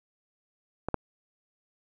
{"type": "clicks", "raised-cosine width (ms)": 1, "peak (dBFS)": [-16, -11], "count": 2, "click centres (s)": [0.886, 0.943], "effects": []}